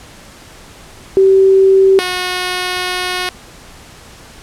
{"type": "tone pair in turn", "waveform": ["sine", "5% pulse"], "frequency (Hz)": [385.1, 363.5], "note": ["G4", "F#4"], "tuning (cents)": [-31, -31], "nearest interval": "minor second", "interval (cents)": 100, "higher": "first", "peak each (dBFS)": -5, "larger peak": "neither", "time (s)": [[1.17, 1.99], [1.99, 3.29]], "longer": "second", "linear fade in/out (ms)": 0, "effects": ["pink hiss -38 dBFS RMS until 4.42 s", "low-pass 10000 Hz 12 dB/octave"]}